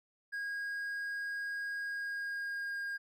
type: tone with pitch glide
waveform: triangle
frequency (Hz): 1636 to 1619.1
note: G#6 to G#6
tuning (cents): -26 to -44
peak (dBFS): -34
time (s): 0.32-2.98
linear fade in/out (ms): 20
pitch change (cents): -18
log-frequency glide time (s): 1.8-2.84
effects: none